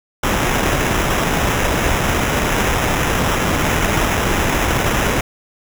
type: noise with sample-and-hold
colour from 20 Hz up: pink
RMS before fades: -17 dBFS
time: 0.23-5.21 s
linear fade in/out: 5 ms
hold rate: 4410 Hz
effects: none